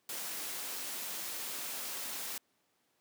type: noise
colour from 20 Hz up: white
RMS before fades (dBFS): -40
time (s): 0.09-2.38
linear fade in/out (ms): 2
effects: pink hiss -75 dBFS RMS until 3 s + high-pass 200 Hz 12 dB/octave